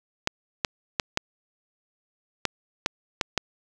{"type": "clicks", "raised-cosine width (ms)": 0.2, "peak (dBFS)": -5, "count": 8, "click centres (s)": [0.274, 0.648, 0.998, 1.174, 2.453, 2.861, 3.212, 3.377], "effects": []}